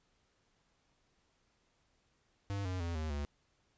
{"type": "tone with pitch steps", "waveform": "square", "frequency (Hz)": [99.8, 92.05, 84.9, 78.3, 72.22], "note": ["G2", "F#2", "F2", "D#2", "D2"], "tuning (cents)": [32, -8, -48, 11, -28], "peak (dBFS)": -36, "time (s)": [2.5, 3.25], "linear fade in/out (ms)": 0, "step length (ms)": 150, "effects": ["pink hiss -75 dBFS RMS until 3.77 s", "resampled to 16000 Hz"]}